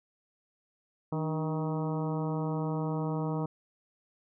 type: harmonic tone with a mistuned harmonic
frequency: 157.8 Hz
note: D#3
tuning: 25 cents sharp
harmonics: 1 / 2 / 3 / 4 / 5 / 6 / 7 / 8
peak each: -31 / -36 / -38 / -42 / -43 / -42 / -46 / -48 dBFS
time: 1.12-3.46 s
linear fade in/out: 5 ms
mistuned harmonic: 2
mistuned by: -63 cents
effects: none